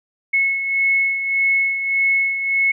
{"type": "beating tone pair", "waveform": "sine", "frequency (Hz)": [2190, 2191.7], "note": ["C#7", "C#7"], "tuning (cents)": [-22, -20], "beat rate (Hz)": 1.7, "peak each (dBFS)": [-16, -24], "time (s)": [0.33, 2.72], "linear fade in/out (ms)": 10, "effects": []}